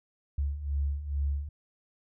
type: beating tone pair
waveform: sine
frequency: 69.3 / 71.6 Hz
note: C#2 / D2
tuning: 0 / -43 cents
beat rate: 2.3 Hz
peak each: -34 / -29 dBFS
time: 0.38-1.49 s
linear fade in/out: 5 ms
effects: none